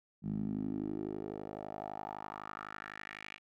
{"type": "tone with band-pass filter sweep", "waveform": "10% pulse", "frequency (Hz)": 51.91, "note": "G#1", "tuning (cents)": 0, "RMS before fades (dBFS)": -41, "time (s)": [0.22, 3.39], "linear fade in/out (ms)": 50, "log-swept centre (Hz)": [180, 2500], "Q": 3.4, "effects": []}